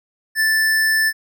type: tone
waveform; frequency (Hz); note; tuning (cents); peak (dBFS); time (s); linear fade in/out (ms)
square; 1760; A6; 0; -15; 0.35-1.13; 50
effects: none